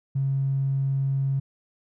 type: tone with tanh clipping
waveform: triangle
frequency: 136.2 Hz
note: C#3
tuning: 30 cents flat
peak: -21 dBFS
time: 0.15-1.4 s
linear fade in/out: 10 ms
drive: 2 dB
effects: none